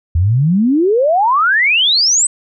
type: exponential sweep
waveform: sine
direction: up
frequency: 78.7 to 8310 Hz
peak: -9 dBFS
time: 0.15-2.27 s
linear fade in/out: 5 ms
effects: none